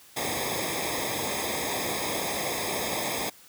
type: noise with comb filter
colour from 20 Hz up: pink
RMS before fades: -30 dBFS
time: 0.16-3.3 s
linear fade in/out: 10 ms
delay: 0.69 ms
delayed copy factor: -1
effects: white hiss -53 dBFS RMS until 3.48 s + high-pass 60 Hz 12 dB/octave